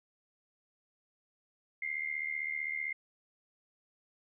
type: tone with amplitude modulation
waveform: sine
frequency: 2100 Hz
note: C7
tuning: 6 cents sharp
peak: -30 dBFS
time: 1.82-2.93 s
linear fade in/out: 5 ms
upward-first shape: sine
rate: 75.6 Hz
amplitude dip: 80%
effects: none